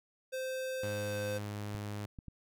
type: tone with pitch glide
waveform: square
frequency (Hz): 520 to 516.4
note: C5 to C5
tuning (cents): -11 to -23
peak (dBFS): -36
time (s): 0.32-1.39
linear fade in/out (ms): 20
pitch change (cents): -12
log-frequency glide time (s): 0.89-1.18
type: tone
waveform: sawtooth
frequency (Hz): 103.6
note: G#2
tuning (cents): -4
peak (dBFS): -34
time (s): 0.83-2.06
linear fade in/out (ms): 5
type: clicks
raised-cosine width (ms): 5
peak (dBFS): -33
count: 3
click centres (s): 1.749 / 2.188 / 2.283
effects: none